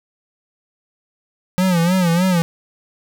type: tone with vibrato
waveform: square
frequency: 177.1 Hz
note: F3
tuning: 24 cents sharp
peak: -14 dBFS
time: 1.58-2.42 s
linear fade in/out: 0 ms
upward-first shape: sine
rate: 3.3 Hz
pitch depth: 110 cents each way
effects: none